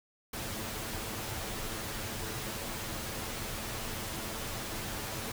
pink noise with comb filter, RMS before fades -38 dBFS, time 0.33-5.32 s, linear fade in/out 5 ms, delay 9.1 ms, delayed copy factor +0.5, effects none

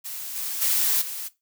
blue noise with level steps, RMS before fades -34 / -30 / -22 / -33 dBFS, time 0.04-1.29 s, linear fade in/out 20 ms, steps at 0.35 / 0.61 / 1.01 s, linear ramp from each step 10 ms, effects noise-tail reverb RT60 0.2 s tail -17 dB re dry

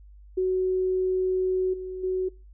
sine tone with level steps, 372 Hz, F#4, 9 cents sharp, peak -21 / -31 / -23 dBFS, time 0.37-2.29 s, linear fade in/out 10 ms, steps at 1.73 / 2.03 s, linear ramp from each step 10 ms, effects noise-tail reverb RT60 0.3 s tail -23 dB re dry + added 50 Hz sine -46 dBFS peak until 2.53 s

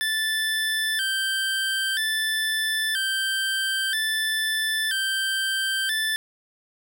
25% pulse tone with vibrato, 1658 Hz, G#6, 3 cents flat, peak -19 dBFS, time 0.01-6.16 s, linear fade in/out 0 ms, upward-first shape square, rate 0.51 Hz, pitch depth 100 cents each way, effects 8-bit

